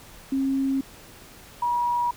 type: tone pair in turn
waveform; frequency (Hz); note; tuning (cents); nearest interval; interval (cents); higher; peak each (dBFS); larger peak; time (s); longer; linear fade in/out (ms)
sine; 269.8 / 961.5; C#4 / B5; -47 / -47; octave + minor seventh; 2200; second; -21; neither; 0.32-0.81 / 1.62-2.11; neither; 5
effects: pink hiss -47 dBFS RMS until 2.16 s